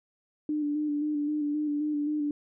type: tone with vibrato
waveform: sine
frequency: 297.1 Hz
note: D4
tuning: 20 cents sharp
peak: -26 dBFS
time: 0.49-2.31 s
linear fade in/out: 2 ms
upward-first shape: square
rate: 3.8 Hz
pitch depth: 26 cents each way
effects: none